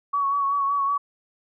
sine tone with vibrato, 1122 Hz, C#6, 21 cents sharp, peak -20 dBFS, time 0.13-0.98 s, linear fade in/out 10 ms, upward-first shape sine, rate 5.3 Hz, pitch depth 31 cents each way, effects none

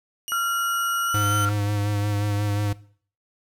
15% pulse tone with pitch glide, 2901 to 3045 Hz, F#7 to F#7, -35 to +49 cents, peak -22 dBFS, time 0.28-1.45 s, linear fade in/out 0 ms, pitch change +84 cents, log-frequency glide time 1.06-1.26 s
sine tone, 1377 Hz, F6, 25 cents flat, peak -21 dBFS, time 0.32-1.49 s, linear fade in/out 0 ms
square tone with vibrato, 103 Hz, G#2, 14 cents flat, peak -23 dBFS, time 1.14-2.73 s, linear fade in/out 5 ms, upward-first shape sine, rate 5.6 Hz, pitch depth 26 cents each way
effects noise-tail reverb RT60 0.5 s tail -19 dB re dry

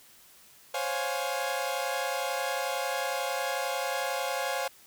sawtooth chord, Db major seventh, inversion third, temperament equal with one note detuned, 523.3 / 554.4 / 707 / 830.6 Hz, C5 / Db5 / F5 / Ab5, 0 / 0 / +21 / 0 cents, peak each -31 dBFS, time 0.74-4.68 s, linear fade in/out 5 ms, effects white hiss -56 dBFS RMS until 4.86 s

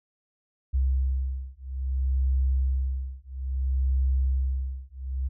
sine beating tone pair, 65.41 / 66.01 Hz, C2 / C2, 0 / +16 cents, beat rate 0.6 Hz, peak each -26 dBFS, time 0.73-5.29 s, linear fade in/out 20 ms, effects none

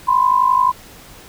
sine tone pair together, 994.5 / 1046 Hz, B5 / C6, +12 / -1 cents, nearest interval minor second, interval 87 cents, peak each -14 dBFS, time 0.07-0.72 s, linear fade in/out 20 ms, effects pink hiss -41 dBFS RMS until 1.28 s

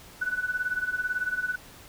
sine tone with tremolo, 1488 Hz, F#6, 9 cents sharp, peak -23 dBFS, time 0.21-1.56 s, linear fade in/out 10 ms, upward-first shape sine, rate 18 Hz, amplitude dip 80%, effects pink hiss -49 dBFS RMS until 1.88 s

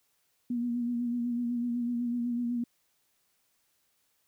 sine tone with vibrato, 240 Hz, B3, 49 cents flat, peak -28 dBFS, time 0.5-2.64 s, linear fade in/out 5 ms, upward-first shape sine, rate 8 Hz, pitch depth 35 cents each way, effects white hiss -73 dBFS RMS until 4.27 s

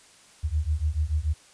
sine beating tone pair, 73.2 / 80.1 Hz, D2 / E2, -5 / -49 cents, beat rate 6.9 Hz, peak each -26 dBFS, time 0.43-1.34 s, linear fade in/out 20 ms, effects white hiss -54 dBFS RMS until 1.53 s + resampled to 22050 Hz

